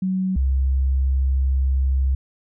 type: tone pair in turn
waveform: sine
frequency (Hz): 187.5 / 66.45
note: F#3 / C2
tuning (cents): +23 / +27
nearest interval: octave + tritone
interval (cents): 1796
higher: first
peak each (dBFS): -19 / -16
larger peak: second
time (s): 0.02-0.36 / 0.36-2.15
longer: second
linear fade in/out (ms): 5
effects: none